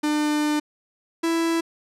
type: tone pair in turn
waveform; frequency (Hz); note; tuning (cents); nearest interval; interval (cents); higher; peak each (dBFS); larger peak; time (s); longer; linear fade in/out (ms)
45% pulse; 299.8 / 331.1; D4 / E4; +36 / +8; major second; 172; second; -20; neither; 0.03-0.6 / 1.23-1.61; first; 10
effects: low-pass 11000 Hz 12 dB/octave